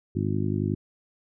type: harmonic tone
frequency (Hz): 51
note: G#1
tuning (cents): -31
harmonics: 2 / 3 / 4 / 5 / 6 / 7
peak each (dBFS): -28 / -30 / -31 / -32 / -33 / -33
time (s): 0.15-0.75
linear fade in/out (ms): 10
effects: none